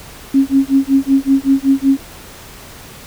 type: tone with tremolo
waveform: sine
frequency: 271.8 Hz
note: C#4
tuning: 34 cents flat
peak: -6 dBFS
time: 0.34-1.97 s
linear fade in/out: 5 ms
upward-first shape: sine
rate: 5.3 Hz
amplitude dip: 100%
effects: pink hiss -36 dBFS RMS until 3.06 s